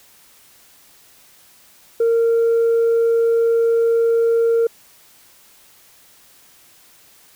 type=tone; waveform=sine; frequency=461.1 Hz; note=A#4; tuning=19 cents flat; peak=-11 dBFS; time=2-4.67 s; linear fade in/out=5 ms; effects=tanh soft clip ceiling -11 dBFS + white hiss -50 dBFS RMS until 7.35 s